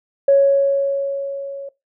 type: tone with level ramp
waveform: sine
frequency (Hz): 554.4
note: C#5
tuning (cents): 0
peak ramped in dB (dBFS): -7 to -28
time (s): 0.28-1.69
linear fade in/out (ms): 5
effects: noise-tail reverb RT60 0.2 s tail -19 dB re dry + tanh soft clip ceiling -3 dBFS